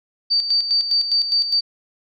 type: tone with tremolo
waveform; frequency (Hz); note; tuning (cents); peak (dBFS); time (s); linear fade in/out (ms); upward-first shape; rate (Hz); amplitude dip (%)
sine; 4616; D8; -31; -14; 0.3-1.61; 20; square; 4.9; 60
effects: none